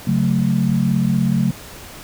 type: chord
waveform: sine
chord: F# minor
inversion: second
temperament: equal with one note detuned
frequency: 138.59 / 183.3 / 220 Hz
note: C#3 / F#3 / A3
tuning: 0 / -16 / 0 cents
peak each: -19 / -18 / -19 dBFS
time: 0.07-1.51 s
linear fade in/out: 5 ms
effects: pink hiss -37 dBFS RMS until 2.03 s